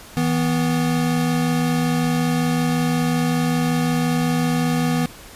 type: tone pair together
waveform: square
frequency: 161.2 / 246.6 Hz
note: E3 / B3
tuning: -38 / -2 cents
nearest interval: perfect fifth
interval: 736 cents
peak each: -21 dBFS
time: 0.17-5.06 s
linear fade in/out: 0 ms
effects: pink hiss -41 dBFS RMS until 5.35 s + resampled to 32000 Hz